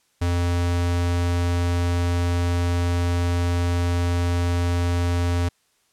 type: tone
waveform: square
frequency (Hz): 87.2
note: F2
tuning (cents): -2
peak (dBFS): -20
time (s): 0.21-5.49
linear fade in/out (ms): 10
effects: white hiss -65 dBFS RMS until 5.92 s + low-pass 10000 Hz 12 dB/octave